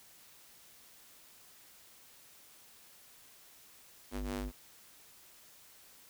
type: ring-modulated tone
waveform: sawtooth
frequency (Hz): 98.6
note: G2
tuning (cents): +11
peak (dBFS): -29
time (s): 4.11-4.52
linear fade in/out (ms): 50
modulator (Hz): 150
effects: white hiss -59 dBFS RMS until 6.09 s